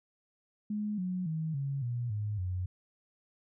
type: tone with pitch steps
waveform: sine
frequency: 209.9 / 182.73 / 159.07 / 138.48 / 120.56 / 104.95 / 91.36 Hz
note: G#3 / F#3 / D#3 / C#3 / B2 / G#2 / F#2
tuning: +19 / -21 / +39 / -1 / -41 / +19 / -21 cents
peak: -31 dBFS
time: 0.7-2.66 s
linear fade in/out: 5 ms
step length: 280 ms
effects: none